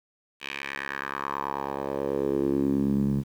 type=tone with band-pass filter sweep; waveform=10% pulse; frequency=69.3 Hz; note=C#2; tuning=in tune; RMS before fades=-28 dBFS; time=0.4-3.24 s; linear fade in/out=50 ms; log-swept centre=2800 to 160 Hz; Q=3; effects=9-bit